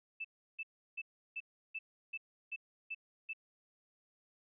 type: tone bursts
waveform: sine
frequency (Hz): 2637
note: E7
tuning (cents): 0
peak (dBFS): -38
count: 9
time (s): 0.2-3.334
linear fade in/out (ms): 10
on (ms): 46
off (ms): 340
effects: none